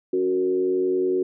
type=tone with frequency modulation; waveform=sine; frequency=370 Hz; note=F#4; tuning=in tune; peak=-19 dBFS; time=0.13-1.23 s; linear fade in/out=5 ms; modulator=90.7 Hz; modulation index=0.64; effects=none